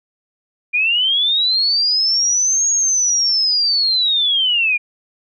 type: linear two-way sweep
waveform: sine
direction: up then down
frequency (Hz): 2383 to 6645 to 2383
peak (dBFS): -13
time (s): 0.73-4.78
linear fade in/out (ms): 20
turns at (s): 2.7
effects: none